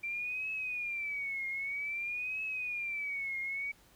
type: tone with vibrato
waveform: sine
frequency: 2349 Hz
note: D7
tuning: in tune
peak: -34 dBFS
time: 0.03-3.72 s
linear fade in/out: 10 ms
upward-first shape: triangle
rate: 0.52 Hz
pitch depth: 170 cents each way
effects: pink hiss -63 dBFS RMS until 3.95 s